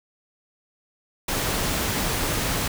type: noise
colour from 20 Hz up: pink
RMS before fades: -25 dBFS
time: 1.28-2.68 s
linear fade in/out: 5 ms
effects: none